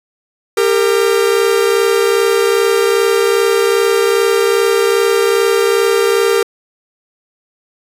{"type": "tone pair together", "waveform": "45% pulse", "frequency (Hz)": [398.3, 460.8], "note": ["G4", "A#4"], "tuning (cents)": [28, -20], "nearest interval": "minor third", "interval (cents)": 252, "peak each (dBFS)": -13, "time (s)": [0.57, 6.43], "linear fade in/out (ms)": 5, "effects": ["resampled to 32000 Hz"]}